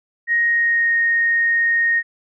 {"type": "tone with pitch glide", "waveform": "sine", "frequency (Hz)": [1874, 1857.8], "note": ["A#6", "A#6"], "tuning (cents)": [9, -6], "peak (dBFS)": -14, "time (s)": [0.27, 2.03], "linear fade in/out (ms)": 50, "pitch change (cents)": -15, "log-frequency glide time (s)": [0.43, 0.95], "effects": []}